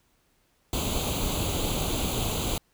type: noise with comb filter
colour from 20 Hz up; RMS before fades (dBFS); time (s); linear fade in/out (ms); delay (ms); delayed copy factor
pink; -28; 0.73-2.58; 2; 0.28; +0.8
effects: pink hiss -68 dBFS RMS until 2.73 s